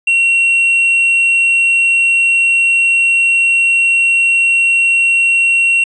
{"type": "tone with tanh clipping", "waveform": "sine", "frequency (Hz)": 2734, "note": "F7", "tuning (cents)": -37, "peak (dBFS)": -9, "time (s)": [0.07, 5.84], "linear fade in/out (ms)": 5, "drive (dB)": 2, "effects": ["resampled to 24000 Hz"]}